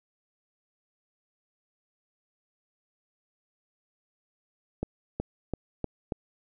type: accelerating click train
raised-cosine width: 2 ms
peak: -16 dBFS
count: 5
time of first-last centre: 4.83-6.122 s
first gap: 370 ms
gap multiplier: 0.91
effects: none